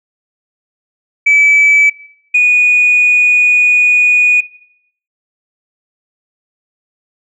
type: tone pair in turn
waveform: sine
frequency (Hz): 2300 / 2465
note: D7 / D#7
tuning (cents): -37 / -17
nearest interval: minor second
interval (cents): 120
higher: second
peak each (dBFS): -4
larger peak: neither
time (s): 1.26-1.9 / 2.34-4.41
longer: second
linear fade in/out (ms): 10
effects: noise-tail reverb RT60 0.7 s tail -19 dB re dry + tanh soft clip ceiling -2 dBFS